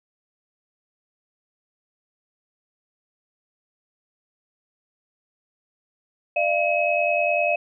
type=tone cluster; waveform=sine; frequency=596 / 686 / 2557 Hz; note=D5 / F5 / D#7; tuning=+25 / -31 / +47 cents; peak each=-23 dBFS; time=6.36-7.56 s; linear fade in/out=5 ms; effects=none